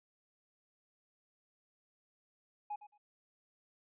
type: tone with echo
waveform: triangle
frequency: 833 Hz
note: G#5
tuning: 5 cents sharp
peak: -34 dBFS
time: 2.7-2.76 s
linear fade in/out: 10 ms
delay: 110 ms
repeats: 2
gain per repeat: -15 dB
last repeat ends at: 2.98 s
effects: tanh soft clip ceiling -34 dBFS + resampled to 8000 Hz